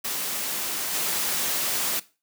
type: noise with level steps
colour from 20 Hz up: white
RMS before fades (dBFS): -29 / -26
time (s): 0.04-2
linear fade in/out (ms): 10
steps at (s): 0.93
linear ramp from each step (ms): 20
effects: noise-tail reverb RT60 0.3 s tail -18 dB re dry + high-pass 150 Hz 12 dB/octave